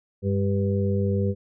harmonic tone with a mistuned harmonic, 98.4 Hz, G2, 7 cents sharp, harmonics 1 / 2 / 4 / 5, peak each -23 / -26 / -29 / -30 dBFS, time 0.22-1.35 s, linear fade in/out 50 ms, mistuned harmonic 2, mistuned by +33 cents, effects none

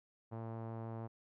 sawtooth tone with low-pass filter, 113.3 Hz, A#2, 49 cents flat, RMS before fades -44 dBFS, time 0.31-1.08 s, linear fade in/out 20 ms, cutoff 900 Hz, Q 1.5, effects none

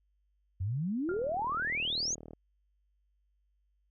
sine exponential sweep, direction up, 86.1 to 6810 Hz, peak -30 dBFS, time 0.6-2.15 s, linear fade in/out 10 ms
click train, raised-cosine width 2 ms, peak -33 dBFS, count 50, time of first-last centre 1.09-2.334 s, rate 39.4 Hz
sine tone with exponential decay, 1400 Hz, F6, 4 cents sharp, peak -37 dBFS, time 1.09-1.35 s, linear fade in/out 2 ms, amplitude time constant 55 ms
effects added 50 Hz sine -70 dBFS peak until 3.9 s

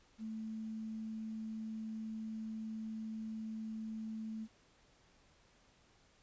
sine tone with quantisation, 220 Hz, A3, in tune, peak -40 dBFS, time 0.18-4.48 s, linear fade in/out 50 ms, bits 11, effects pink hiss -68 dBFS RMS until 6.22 s + resampled to 16000 Hz

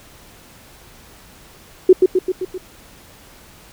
sine tone with echo, 370 Hz, F#4, in tune, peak -3 dBFS, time 1.89-1.93 s, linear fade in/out 5 ms, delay 130 ms, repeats 5, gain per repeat -4 dB, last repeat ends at 2.58 s, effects pink hiss -45 dBFS RMS until 3.72 s

